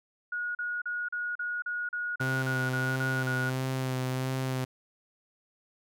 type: tone bursts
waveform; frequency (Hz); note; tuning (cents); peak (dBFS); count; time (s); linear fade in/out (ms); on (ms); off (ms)
sine; 1448; F#6; -38; -30; 12; 0.32-3.498; 5; 230; 38
type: tone with vibrato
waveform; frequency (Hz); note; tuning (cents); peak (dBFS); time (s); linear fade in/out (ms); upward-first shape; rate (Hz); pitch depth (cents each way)
sawtooth; 130; C3; -11; -25; 2.2-4.65; 10; sine; 1.5; 19
effects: none